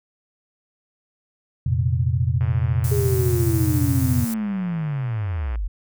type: chord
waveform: sine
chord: F suspended fourth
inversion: none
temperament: equal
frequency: 87.31 / 116.54 / 130.81 Hz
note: F2 / Bb2 / C3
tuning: 0 / 0 / 0 cents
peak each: -22 dBFS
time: 1.66-4.25 s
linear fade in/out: 5 ms
type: click train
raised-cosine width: 0.5 ms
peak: -24 dBFS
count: 344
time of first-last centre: 2.41-5.557 s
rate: 109 Hz
type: high-pass noise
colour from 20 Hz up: white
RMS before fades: -33 dBFS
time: 2.84-4.34 s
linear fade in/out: 2 ms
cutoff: 6700 Hz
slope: 12 dB/octave
type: linear sweep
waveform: sine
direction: down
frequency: 415.7 to 41.2 Hz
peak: -22 dBFS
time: 2.91-5.68 s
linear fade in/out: 10 ms
effects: none